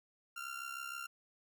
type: tone with amplitude modulation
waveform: 30% pulse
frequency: 1384 Hz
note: F6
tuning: 16 cents flat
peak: -36 dBFS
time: 0.36-1.07 s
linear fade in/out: 10 ms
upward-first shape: sine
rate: 66.4 Hz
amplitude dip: 70%
effects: none